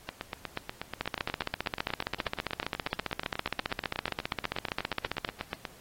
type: two click trains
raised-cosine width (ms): 0.3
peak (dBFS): -17 / -13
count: 47 / 65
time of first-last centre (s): 0.09-5.652 / 1.01-5.248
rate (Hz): 8.27 / 15.1
effects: pink hiss -55 dBFS RMS until 5.8 s + AAC 48 kbps